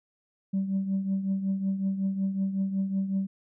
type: tone with tremolo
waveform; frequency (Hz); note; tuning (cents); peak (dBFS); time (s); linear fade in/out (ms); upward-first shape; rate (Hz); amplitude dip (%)
sine; 193.6; G3; -21; -21; 0.53-3.27; 10; triangle; 5.4; 70
effects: tanh soft clip ceiling -21 dBFS